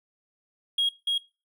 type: tone with echo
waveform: triangle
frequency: 3281 Hz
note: G#7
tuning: 22 cents flat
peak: -19 dBFS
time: 0.78-0.89 s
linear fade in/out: 5 ms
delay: 290 ms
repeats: 1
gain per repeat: -2 dB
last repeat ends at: 1.18 s
effects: noise-tail reverb RT60 0.3 s tail -22 dB re dry + tanh soft clip ceiling -16 dBFS